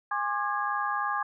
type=tone cluster; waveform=sine; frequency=823 / 1071 / 1194 / 1651 Hz; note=G#5 / C6 / D6 / G#6; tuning=-16 / +40 / +28 / -11 cents; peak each=-32 / -33 / -31 / -33 dBFS; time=0.11-1.23 s; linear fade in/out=5 ms; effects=none